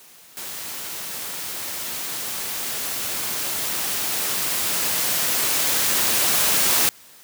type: noise with level ramp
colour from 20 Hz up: white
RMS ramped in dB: -33 to -18 dBFS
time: 0.37-6.89 s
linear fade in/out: 0 ms
effects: white hiss -48 dBFS RMS until 7.23 s + high-pass 100 Hz 12 dB/octave